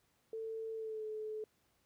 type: tone with pitch glide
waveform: sine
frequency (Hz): 445.9 to 431.5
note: A4 to A4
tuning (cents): +23 to -34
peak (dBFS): -39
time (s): 0.33-1.44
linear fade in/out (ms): 2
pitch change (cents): -57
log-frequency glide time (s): 0.75-1.05
effects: pink hiss -75 dBFS RMS until 1.85 s + high-pass 60 Hz 12 dB/octave